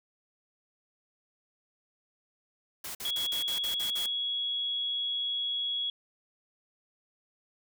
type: noise bursts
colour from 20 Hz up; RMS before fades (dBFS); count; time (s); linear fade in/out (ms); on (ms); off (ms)
white; -39; 8; 2.84-4.063; 5; 110; 49
type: tone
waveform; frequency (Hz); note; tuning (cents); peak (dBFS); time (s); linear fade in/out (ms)
sine; 3341; G#7; +10; -29; 3.05-5.9; 2
effects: none